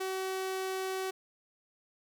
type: tone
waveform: sawtooth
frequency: 378.7 Hz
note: F#4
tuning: 40 cents sharp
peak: -29 dBFS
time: 0-1.11 s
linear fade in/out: 10 ms
effects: none

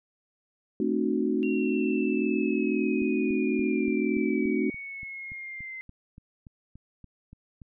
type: chord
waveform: sine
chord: A diminished seventh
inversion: none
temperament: equal with one note detuned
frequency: 220 / 261.6 / 303.8 / 370 Hz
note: A3 / C4 / Eb4 / Gb4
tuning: 0 / 0 / -41 / 0 cents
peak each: -29 dBFS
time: 0.8-4.7 s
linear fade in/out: 2 ms
type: linear sweep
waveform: sine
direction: down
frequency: 2755 to 2064 Hz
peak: -36 dBFS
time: 1.43-5.81 s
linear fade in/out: 0 ms
type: click train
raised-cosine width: 5 ms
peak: -34 dBFS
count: 17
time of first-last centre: 3.02-7.618 s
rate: 3.48 Hz
effects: none

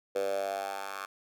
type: tone with high-pass filter sweep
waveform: 10% pulse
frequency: 98 Hz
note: G2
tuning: in tune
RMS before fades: -34 dBFS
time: 0.15-1.06 s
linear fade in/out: 10 ms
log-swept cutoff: 490 to 1100 Hz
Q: 6
effects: none

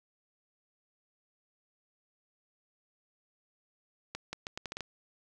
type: accelerating click train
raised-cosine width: 0.2 ms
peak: -20 dBFS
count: 8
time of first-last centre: 4.15-4.807 s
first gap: 180 ms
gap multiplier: 0.77
effects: none

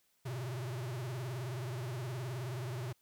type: tone with vibrato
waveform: square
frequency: 125.1 Hz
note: B2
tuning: 23 cents sharp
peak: -38 dBFS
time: 0.25-2.93 s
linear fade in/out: 10 ms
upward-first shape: triangle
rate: 19 Hz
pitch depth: 200 cents each way
effects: white hiss -74 dBFS RMS until 3.01 s

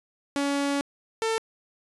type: tone pair in turn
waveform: sawtooth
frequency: 282 / 447.6 Hz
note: C#4 / A4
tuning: +30 / +30 cents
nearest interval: minor sixth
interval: 800 cents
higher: second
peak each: -20 dBFS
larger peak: neither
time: 0.36-0.81 / 1.22-1.38 s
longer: first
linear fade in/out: 0 ms
effects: resampled to 24000 Hz

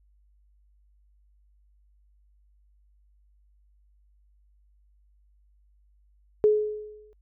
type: tone with exponential decay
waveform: sine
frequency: 424.2 Hz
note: G#4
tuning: 37 cents sharp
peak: -14 dBFS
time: 6.44-7.13 s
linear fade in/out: 0 ms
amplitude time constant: 150 ms
effects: added 50 Hz sine -59 dBFS peak until 7.21 s

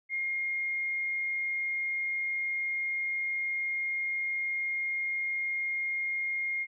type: tone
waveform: sine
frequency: 2133 Hz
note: C7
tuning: 33 cents sharp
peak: -29 dBFS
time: 0.09-6.67 s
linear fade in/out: 50 ms
effects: none

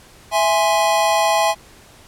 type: chord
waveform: square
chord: E augmented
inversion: none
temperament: equal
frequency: 659.3 / 830.6 / 1046.5 Hz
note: E5 / G#5 / B#5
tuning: 0 / 0 / 0 cents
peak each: -19 / -18 / -22 dBFS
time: 0.31-1.55 s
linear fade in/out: 50 ms
effects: pink hiss -46 dBFS RMS until 2.07 s + low-pass 12000 Hz 12 dB/octave

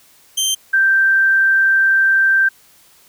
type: tone pair in turn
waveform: 20% pulse / sine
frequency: 3136 / 1568 Hz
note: G7 / G6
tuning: 0 / 0 cents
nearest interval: octave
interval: 1200 cents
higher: first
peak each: -10 dBFS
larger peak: neither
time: 0.37-0.55 / 0.73-2.49 s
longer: second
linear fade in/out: 10 ms
effects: white hiss -50 dBFS RMS until 3.08 s

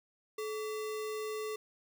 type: tone with sample-and-hold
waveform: sine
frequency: 430.7 Hz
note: A4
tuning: 37 cents flat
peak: -35 dBFS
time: 0.38-1.56 s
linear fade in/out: 5 ms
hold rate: 1575 Hz
effects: none

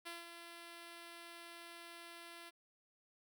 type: tone with ADSR envelope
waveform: 5% pulse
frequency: 340.2 Hz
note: F4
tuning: 45 cents flat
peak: -33 dBFS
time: 0.05-2.51 s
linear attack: 19 ms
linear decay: 180 ms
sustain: -7 dB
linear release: 27 ms
effects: none

